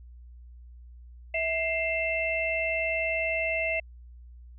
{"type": "tone cluster", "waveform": "sine", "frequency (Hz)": [649, 2100, 2670], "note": ["E5", "C7", "E7"], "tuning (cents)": [-27, 6, 22], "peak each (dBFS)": -30, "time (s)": [1.34, 3.8], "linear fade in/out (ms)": 5, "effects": ["added 60 Hz sine -45 dBFS peak until 4.58 s"]}